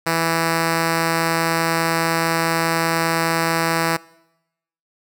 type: tone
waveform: 5% pulse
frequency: 164.81 Hz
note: E3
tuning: in tune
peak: -6 dBFS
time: 0.06-3.97 s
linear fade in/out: 10 ms
effects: noise-tail reverb RT60 0.9 s tail -23 dB re dry